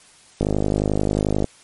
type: click train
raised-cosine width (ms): 2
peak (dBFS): -6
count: 54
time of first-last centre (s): 0.41-1.443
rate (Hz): 51.3
effects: white hiss -50 dBFS RMS until 1.63 s + MP3 48 kbps